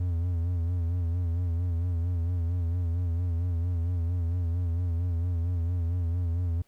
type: tone with vibrato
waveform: triangle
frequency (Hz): 86.2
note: F2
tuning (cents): -22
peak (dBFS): -23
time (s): 0-6.62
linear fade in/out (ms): 5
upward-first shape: sine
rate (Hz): 4.4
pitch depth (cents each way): 70
effects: pink hiss -68 dBFS RMS until 6.67 s